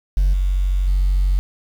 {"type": "tone with level steps", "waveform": "sine", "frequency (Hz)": 46.6, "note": "F#1", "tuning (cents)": 13, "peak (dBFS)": [-10, -14, -12], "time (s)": [0.17, 1.39], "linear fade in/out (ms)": 0, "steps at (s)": [0.33, 0.87], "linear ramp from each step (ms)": 5, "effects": ["tanh soft clip ceiling -11 dBFS", "7-bit"]}